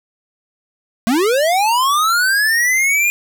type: linear sweep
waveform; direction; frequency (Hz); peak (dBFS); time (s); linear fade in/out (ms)
square; up; 211.9 to 2442; -13; 1.07-3.1; 0
effects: 9-bit